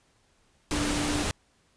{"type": "tone in noise", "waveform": "sine", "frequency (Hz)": 294.4, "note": "D4", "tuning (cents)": 4, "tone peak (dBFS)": -29, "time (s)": [0.72, 1.23], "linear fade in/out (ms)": 0, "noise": "pink", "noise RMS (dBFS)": -29, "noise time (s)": [0.71, 1.31], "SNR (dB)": -3, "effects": ["pink hiss -66 dBFS RMS until 1.76 s", "resampled to 22050 Hz"]}